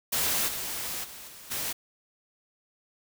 white noise with level steps, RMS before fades -27 / -34 / -44 / -47 / -32 dBFS, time 0.12-1.73 s, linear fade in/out 10 ms, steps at 0.47 / 1.03 / 1.27 / 1.5 s, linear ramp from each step 20 ms, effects none

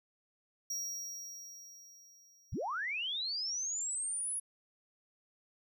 square tone with exponential decay, 5670 Hz, F8, 25 cents sharp, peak -35 dBFS, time 0.7-3.19 s, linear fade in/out 5 ms, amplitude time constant 540 ms
sine linear sweep, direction up, 31.74 to 10560 Hz, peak -34 dBFS, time 2.52-4.4 s, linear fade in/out 10 ms
effects none

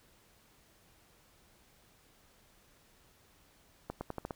accelerating click train, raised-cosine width 1 ms, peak -23 dBFS, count 6, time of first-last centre 3.9-4.308 s, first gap 110 ms, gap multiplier 0.85, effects pink hiss -65 dBFS RMS until 4.35 s

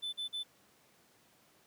triangle tone bursts, 3514 Hz, A7, 3 cents flat, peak -34 dBFS, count 3, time 0.02-0.436 s, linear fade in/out 20 ms, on 110 ms, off 43 ms, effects pink hiss -66 dBFS RMS until 1.66 s + high-pass 150 Hz 12 dB/octave

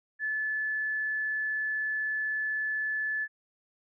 sine tone, 1732 Hz, A6, 28 cents flat, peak -28 dBFS, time 0.19-3.28 s, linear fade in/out 50 ms, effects none

